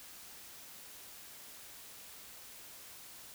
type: silence
effects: white hiss -52 dBFS RMS until 3.34 s